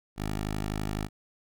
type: tone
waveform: 10% pulse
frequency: 51.91 Hz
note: G#1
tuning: in tune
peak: -22 dBFS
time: 0.16-1.09 s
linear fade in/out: 50 ms
effects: none